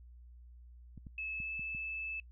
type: clicks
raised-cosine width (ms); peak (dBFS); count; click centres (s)
5; -36; 5; 0.977 / 1.068 / 1.402 / 1.595 / 1.749
type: tone with pitch glide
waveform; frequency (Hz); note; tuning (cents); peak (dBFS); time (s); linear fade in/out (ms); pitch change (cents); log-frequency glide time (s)
sine; 2600 to 2621; E7 to E7; -24 to -11; -37; 1.18-2.2; 2; +13; 1.32-1.54
effects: noise-tail reverb RT60 0.1 s tail -24 dB re dry + added 60 Hz sine -52 dBFS peak until 2.31 s

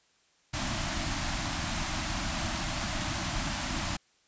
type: band-stop noise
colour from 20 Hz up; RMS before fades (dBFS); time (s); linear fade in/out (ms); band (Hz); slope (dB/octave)
pink; -32; 0.53-3.97; 10; 340 to 580; 96
effects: white hiss -67 dBFS RMS until 4.27 s + resampled to 16000 Hz

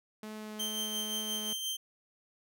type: tone with vibrato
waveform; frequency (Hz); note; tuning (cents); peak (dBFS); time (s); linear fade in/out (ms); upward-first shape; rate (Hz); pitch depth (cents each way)
sawtooth; 214.4; A3; -45; -37; 0.23-1.53; 2; triangle; 2.3; 8
type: tone with tremolo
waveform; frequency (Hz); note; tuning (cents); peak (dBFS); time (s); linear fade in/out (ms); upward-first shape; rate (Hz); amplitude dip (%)
sawtooth; 3136; G7; 0; -29; 0.59-1.77; 10; sine; 5.7; 40
effects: none

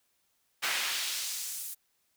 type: noise with high-pass filter sweep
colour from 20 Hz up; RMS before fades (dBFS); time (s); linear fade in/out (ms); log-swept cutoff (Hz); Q
brown; -34; 0.62-1.75; 20; 1700 to 11000; 0.96
effects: white hiss -74 dBFS RMS until 2.16 s

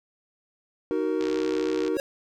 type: chord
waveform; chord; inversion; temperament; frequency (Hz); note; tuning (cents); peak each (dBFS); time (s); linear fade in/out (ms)
triangle; D# minor; none; equal with one note detuned; 311.1 / 374.5 / 466.2; D#4 / F#4 / A#4; 0 / +21 / 0; -26; 0.91-1.97; 0
type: click train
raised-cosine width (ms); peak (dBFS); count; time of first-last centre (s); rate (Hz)
0.2; -19; 46; 1.21-1.88; 67.2
type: tone with exponential growth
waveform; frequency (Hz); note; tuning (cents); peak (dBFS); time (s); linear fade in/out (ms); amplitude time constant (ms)
square; 549; C#5; -17; -23; 1.92-2; 1; 16
effects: none

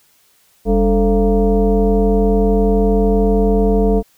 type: tone with frequency modulation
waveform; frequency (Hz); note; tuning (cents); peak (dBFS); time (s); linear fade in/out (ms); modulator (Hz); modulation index
sine; 199.6; G3; +32; -10; 0.65-4.03; 50; 244; 1.5
effects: white hiss -55 dBFS RMS until 4.17 s

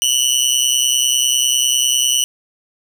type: tone with amplitude modulation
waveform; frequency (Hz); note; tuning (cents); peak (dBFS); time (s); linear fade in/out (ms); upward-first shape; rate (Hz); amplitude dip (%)
20% pulse; 2960; F#7; 0; -4; 0.02-2.24; 0; sine; 130; 90
effects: none

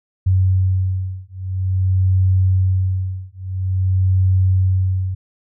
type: beating tone pair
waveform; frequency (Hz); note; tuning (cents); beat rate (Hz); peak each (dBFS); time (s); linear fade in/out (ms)
sine; 93.4 / 93.89; F#2 / F#2; +17 / +26; 0.49; -17; 0.26-5.15; 10
effects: none

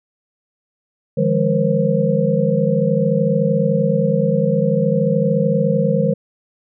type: tone cluster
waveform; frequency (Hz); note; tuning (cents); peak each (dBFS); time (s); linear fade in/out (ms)
sine; 151.3 / 171.8 / 205.1 / 480.2 / 530; D#3 / F3 / G#3 / B4 / C5; -48 / -28 / -21 / -49 / +22; -20; 1.17-6.14; 10
effects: none

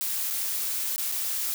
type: noise with dropouts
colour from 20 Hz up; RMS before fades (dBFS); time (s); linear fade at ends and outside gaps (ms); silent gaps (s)
blue; -29; 0.01-1.54; 0; 0.303-0.307 / 0.961-0.98 / 1.116-1.122
effects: none

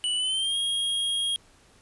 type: tone with pitch glide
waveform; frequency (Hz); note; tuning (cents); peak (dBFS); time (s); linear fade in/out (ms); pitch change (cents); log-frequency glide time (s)
square; 2960 to 3265; F#7 to G#7; 0 to -30; -25; 0.04-1.36; 0; +170; 0.16-0.57
effects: pink hiss -58 dBFS RMS until 1.81 s + resampled to 24000 Hz

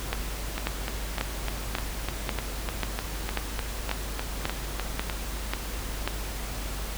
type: two click trains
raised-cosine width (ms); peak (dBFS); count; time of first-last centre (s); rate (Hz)
0.3; -13 / -10; 16 / 12; 0.58-5.098 / 0.13-6.076; 3.32 / 1.85
effects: added 50 Hz sine -33 dBFS peak until 6.97 s + pink hiss -37 dBFS RMS until 6.97 s

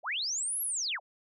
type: linear two-way sweep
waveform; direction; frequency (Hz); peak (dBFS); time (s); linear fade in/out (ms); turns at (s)
sine; up then down; 487.7 to 11610 to 487.7; -30; 0.03-1; 50; 0.62
effects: none

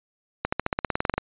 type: accelerating click train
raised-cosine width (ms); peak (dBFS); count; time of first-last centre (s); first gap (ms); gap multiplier
0.5; -8; 14; 0.45-1.18; 75; 0.95
effects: resampled to 8000 Hz

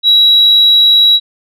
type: tone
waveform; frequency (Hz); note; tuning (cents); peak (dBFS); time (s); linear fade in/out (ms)
sine; 3883; B7; -30; -3; 0.03-1.2; 50
effects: tanh soft clip ceiling 0 dBFS

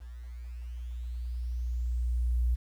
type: tone with level ramp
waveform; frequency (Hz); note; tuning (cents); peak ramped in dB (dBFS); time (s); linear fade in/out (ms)
sine; 60.1; B1; -46; -41 to -23; 0-2.56; 20
effects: 10-bit

